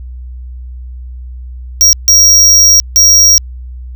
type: tone bursts at uneven times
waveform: square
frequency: 5650 Hz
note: F8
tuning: 19 cents sharp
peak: -3 dBFS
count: 3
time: 1.81-1.93 / 2.08-2.8 / 2.96-3.38 s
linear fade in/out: 0 ms
effects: added 62 Hz sine -23 dBFS peak until 3.95 s